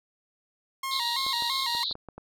sawtooth tone with vibrato, 1006 Hz, B5, 32 cents sharp, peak -26 dBFS, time 0.83-1.84 s, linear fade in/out 5 ms, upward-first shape square, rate 3 Hz, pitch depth 110 cents each way
white band-pass noise, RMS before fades -31 dBFS, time 0.91-1.93 s, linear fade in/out 5 ms, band 3700 to 4300 Hz, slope 96 dB/octave
clicks, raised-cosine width 1 ms, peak -27 dBFS, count 7, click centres 1.265 / 1.423 / 1.75 / 1.912 / 1.954 / 2.087 / 2.18 s
effects none

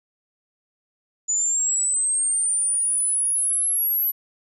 sine linear sweep, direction up, 6940 to 11840 Hz, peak -19 dBFS, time 1.28-4.12 s, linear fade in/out 20 ms, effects none

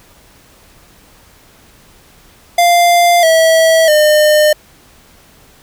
square tone with pitch steps, 696 / 649.4 / 605.9 Hz, F5 / E5 / D#5, -6 / -26 / -46 cents, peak -7 dBFS, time 2.58-4.53 s, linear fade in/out 5 ms, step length 650 ms, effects pink hiss -45 dBFS RMS until 5.62 s

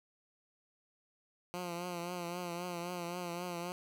10% pulse tone with vibrato, 175.2 Hz, F3, 6 cents sharp, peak -30 dBFS, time 1.54-3.72 s, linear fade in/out 0 ms, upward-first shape triangle, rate 3.8 Hz, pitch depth 58 cents each way, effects none

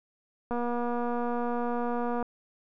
click train, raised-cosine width 1 ms, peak -19 dBFS, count 413, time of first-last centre 0.51-2.227 s, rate 240 Hz, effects none

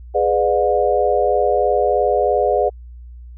sine chord, G# diminished seventh, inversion none, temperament just, 415.3 / 498.4 / 598 / 717.6 Hz, G#4 / B4 / D5 / F5, 0 / +16 / +31 / +47 cents, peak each -19 dBFS, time 0.14-2.7 s, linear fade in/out 20 ms, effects added 60 Hz sine -34 dBFS peak until 3.37 s

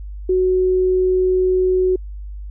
sine tone, 370 Hz, F#4, in tune, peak -13 dBFS, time 0.29-1.96 s, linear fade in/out 5 ms, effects added 50 Hz sine -28 dBFS peak until 2.5 s

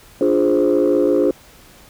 sine chord, D half-diminished seventh, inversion none, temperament equal, 293.7 / 349.2 / 415.3 / 523.3 Hz, D4 / F4 / Ab4 / C5, 0 / 0 / 0 / 0 cents, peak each -17 dBFS, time 0.21-1.31 s, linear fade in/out 2 ms, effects tanh soft clip ceiling -7 dBFS + pink hiss -46 dBFS RMS until 1.89 s

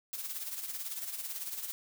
blue noise with tremolo, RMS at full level -37 dBFS, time 0.13-1.72 s, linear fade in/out 0 ms, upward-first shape sine, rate 18 Hz, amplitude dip 60%, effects none

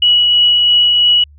sine tone with tremolo, 2927 Hz, F#7, 19 cents flat, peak -6 dBFS, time 0.02-1.24 s, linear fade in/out 5 ms, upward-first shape triangle, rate 3 Hz, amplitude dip 25%, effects added 73 Hz sine -39 dBFS peak until 1.38 s

